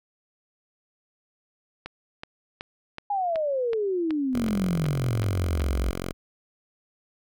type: click train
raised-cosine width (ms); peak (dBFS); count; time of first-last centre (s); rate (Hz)
0.3; -19; 11; 1.86-5.605; 2.67
type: exponential sweep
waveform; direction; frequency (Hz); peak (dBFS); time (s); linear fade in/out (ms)
sine; down; 830.6 to 55.2; -23; 3.1-5.91; 5
type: tone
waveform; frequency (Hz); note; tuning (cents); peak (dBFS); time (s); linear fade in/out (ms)
5% pulse; 45; F#1; -47; -19; 4.33-6.13; 10
effects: none